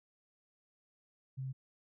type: tone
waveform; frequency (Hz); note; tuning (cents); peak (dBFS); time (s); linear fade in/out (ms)
sine; 132.2; C3; +18; -37; 1.37-1.53; 20
effects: none